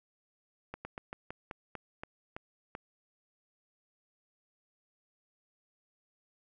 slowing click train, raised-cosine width 0.5 ms, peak -25 dBFS, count 10, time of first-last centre 0.74-2.751 s, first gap 110 ms, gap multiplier 1.17, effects none

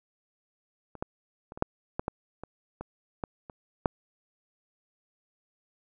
clicks, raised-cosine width 1 ms, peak -29 / -17 / -28 / -27 / -8 / -15 / -15 / -25 / -23 / -17 / -28 / -9 dBFS, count 12, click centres 0.953 / 1.025 / 1.521 / 1.575 / 1.624 / 1.995 / 2.081 / 2.436 / 2.81 / 3.238 / 3.498 / 3.858 s, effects none

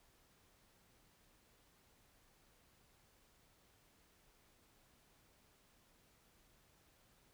silence, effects pink hiss -71 dBFS RMS until 7.33 s

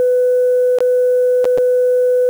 sine tone with dropouts, 499.1 Hz, B4, 18 cents sharp, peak -9 dBFS, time 0-2.29 s, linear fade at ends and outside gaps 0 ms, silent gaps 0.786-0.805 / 1.444-1.453 / 1.576-1.583 s, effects tanh soft clip ceiling -6 dBFS + 7-bit

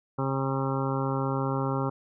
harmonic tone, 134.9 Hz, C#3, 47 cents flat, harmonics 1 / 2 / 3 / 4 / 6 / 7 / 8 / 9 / 10, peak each -29 / -32 / -34 / -35 / -37 / -37 / -38 / -39 / -39 dBFS, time 0.18-1.9 s, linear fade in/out 10 ms, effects none

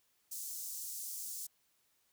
pink high-pass noise, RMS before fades -43 dBFS, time 0.31-1.47 s, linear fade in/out 10 ms, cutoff 6200 Hz, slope 24 dB/octave, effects white hiss -75 dBFS RMS until 2.12 s

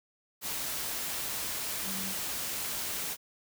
sine tone in noise, 191.5 Hz, G3, 40 cents flat, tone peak -40 dBFS, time 1.83-2.15 s, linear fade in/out 50 ms, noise white, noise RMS -35 dBFS, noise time 0.41-3.17 s, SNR -8 dB, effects none

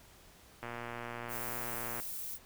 click train, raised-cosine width 0.5 ms, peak -26 dBFS, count 164, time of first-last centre 0.63-2 s, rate 119 Hz
violet noise, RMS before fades -41 dBFS, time 1.28-2.39 s, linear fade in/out 50 ms
effects pink hiss -59 dBFS RMS until 2.45 s

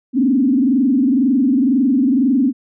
sine tone with frequency modulation, 261.6 Hz, C4, in tune, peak -11 dBFS, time 0.13-2.53 s, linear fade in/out 50 ms, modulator 22 Hz, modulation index 1.3, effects none

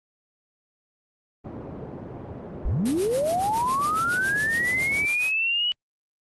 pink band-pass noise, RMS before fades -37 dBFS, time 1.44-5.06 s, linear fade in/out 10 ms, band 100 to 610 Hz, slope 12 dB/octave
sine linear sweep, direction up, 32.7 to 2966 Hz, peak -21 dBFS, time 2.65-5.72 s, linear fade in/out 0 ms
white noise with tremolo, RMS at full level -33 dBFS, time 2.85-5.32 s, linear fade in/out 10 ms, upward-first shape sine, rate 7.2 Hz, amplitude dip 80%
effects Opus 32 kbps

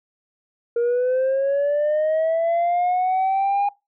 sine linear sweep, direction up, 467.5 to 815 Hz, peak -15 dBFS, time 0.76-3.69 s, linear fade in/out 5 ms, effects noise-tail reverb RT60 0.2 s tail -22 dB re dry + tanh soft clip ceiling -16 dBFS

